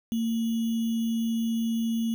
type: tone with sample-and-hold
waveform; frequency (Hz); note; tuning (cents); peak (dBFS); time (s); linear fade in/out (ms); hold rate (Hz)
sine; 227.7; A#3; -40; -24; 0.12-2.14; 0; 3150
effects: none